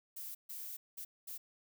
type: noise bursts at uneven times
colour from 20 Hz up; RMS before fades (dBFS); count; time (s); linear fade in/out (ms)
violet; -45; 4; 0.16-0.35 / 0.49-0.77 / 0.97-1.05 / 1.27-1.38; 10
effects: none